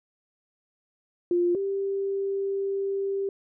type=tone pair in turn; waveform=sine; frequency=350.4 / 393.3 Hz; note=F4 / G4; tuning=+6 / +6 cents; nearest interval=major second; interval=200 cents; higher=second; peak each=-20 / -25 dBFS; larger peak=first; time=1.31-1.55 / 1.55-3.29 s; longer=second; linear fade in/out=2 ms; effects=none